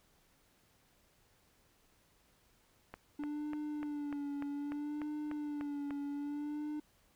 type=click train; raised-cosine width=0.5 ms; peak=-30 dBFS; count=11; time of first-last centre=2.94-5.907 s; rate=3.37 Hz
type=tone with vibrato; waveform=triangle; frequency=292.3 Hz; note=D4; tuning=8 cents flat; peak=-35 dBFS; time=3.19-6.8 s; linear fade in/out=5 ms; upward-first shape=sine; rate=0.63 Hz; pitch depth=45 cents each way
effects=pink hiss -70 dBFS RMS until 7.15 s